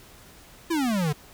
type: exponential sweep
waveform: square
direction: down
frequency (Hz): 349.2 to 141.2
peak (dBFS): -23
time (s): 0.7-1.13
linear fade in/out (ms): 10
effects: pink hiss -50 dBFS RMS until 1.33 s